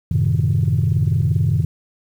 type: chord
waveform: sine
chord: F# diminished seventh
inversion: none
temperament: equal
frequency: 92.5 / 110 / 130.81 / 155.56 Hz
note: F#2 / A2 / C3 / Eb3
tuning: 0 / 0 / 0 / 0 cents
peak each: -19 dBFS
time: 0.11-1.65 s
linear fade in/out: 5 ms
effects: tanh soft clip ceiling -8 dBFS + 8-bit